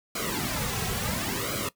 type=noise with flanger; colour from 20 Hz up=pink; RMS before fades=-30 dBFS; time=0.15-1.69 s; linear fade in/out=5 ms; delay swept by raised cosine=1.1 to 3.4 ms; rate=0.72 Hz; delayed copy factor=-0.9; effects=noise-tail reverb RT60 0.1 s tail -18 dB re dry